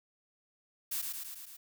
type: noise with echo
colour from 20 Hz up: blue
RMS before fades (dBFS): -35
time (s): 0.91-1.02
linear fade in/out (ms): 10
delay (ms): 110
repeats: 5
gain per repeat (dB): -3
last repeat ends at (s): 1.57
effects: none